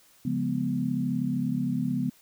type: chord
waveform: sine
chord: C# dominant seventh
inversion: none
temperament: equal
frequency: 138.59 / 174.61 / 207.7 / 246.9 Hz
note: C#3 / E#3 / G#3 / B3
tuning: 0 / 0 / 0 / 0 cents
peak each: -32 / -32 / -32 / -28 dBFS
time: 0.25-2.1 s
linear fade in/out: 5 ms
effects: white hiss -59 dBFS RMS until 2.21 s